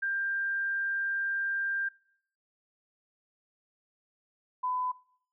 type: tone pair in turn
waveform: sine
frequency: 1590 / 1004.5 Hz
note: G6 / B5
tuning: +24 / +29 cents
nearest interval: minor sixth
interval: 795 cents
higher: first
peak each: -28 dBFS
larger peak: neither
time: 0.02-1.89 / 4.63-4.92 s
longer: first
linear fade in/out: 10 ms
effects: noise-tail reverb RT60 0.6 s tail -23 dB re dry